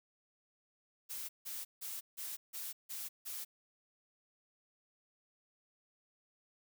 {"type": "noise bursts", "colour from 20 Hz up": "blue", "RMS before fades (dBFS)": -43, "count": 7, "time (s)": [1.09, 3.45], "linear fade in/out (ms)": 20, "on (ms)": 200, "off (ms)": 160, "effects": []}